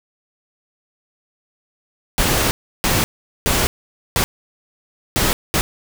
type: noise bursts at uneven times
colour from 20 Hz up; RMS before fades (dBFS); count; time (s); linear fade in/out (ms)
pink; -17; 6; 2.18-2.51 / 2.84-3.04 / 3.46-3.67 / 4.16-4.24 / 5.16-5.33 / 5.54-5.61; 0
effects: none